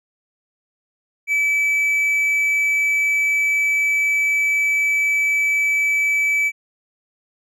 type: tone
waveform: triangle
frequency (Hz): 2302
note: D7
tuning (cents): -35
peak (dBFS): -14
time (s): 1.27-6.52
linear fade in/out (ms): 50
effects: none